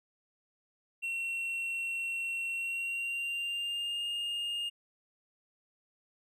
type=tone with pitch glide; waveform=triangle; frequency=2724 to 2831 Hz; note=F7 to F7; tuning=-44 to +23 cents; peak=-31 dBFS; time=1.02-4.7 s; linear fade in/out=20 ms; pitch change=+67 cents; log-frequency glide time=2.53-4.06 s; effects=none

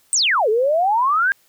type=exponential two-way sweep; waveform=sine; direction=down then up; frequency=8680 to 415.3 to 1640 Hz; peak=-14 dBFS; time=0.13-1.32 s; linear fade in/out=0 ms; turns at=0.49 s; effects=white hiss -58 dBFS RMS until 1.48 s

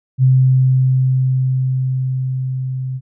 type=tone with level ramp; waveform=sine; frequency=130.1 Hz; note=C3; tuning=9 cents flat; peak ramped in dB=-7 to -20 dBFS; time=0.18-3.01 s; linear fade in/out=50 ms; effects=none

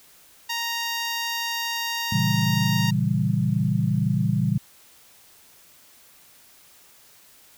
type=tone; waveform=10% pulse; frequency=932.3 Hz; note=A#5; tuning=in tune; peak=-17 dBFS; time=0.49-2.91 s; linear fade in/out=10 ms
type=chord; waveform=sine; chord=A# diminished seventh; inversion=none; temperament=equal; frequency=116.54 / 138.59 / 164.81 / 196 Hz; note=A#2 / C#3 / E3 / G3; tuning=0 / 0 / 0 / 0 cents; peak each=-25 dBFS; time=2.12-4.58 s; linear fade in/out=5 ms
effects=white hiss -53 dBFS RMS until 7.57 s

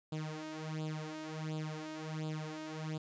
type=tone with flanger; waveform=sawtooth; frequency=155.9 Hz; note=D#3; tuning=4 cents sharp; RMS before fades=-41 dBFS; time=0.12-2.98 s; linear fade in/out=5 ms; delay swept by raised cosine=0.25 to 3.25 ms; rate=1.4 Hz; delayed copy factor=+0.8; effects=resampled to 16000 Hz + 12-bit

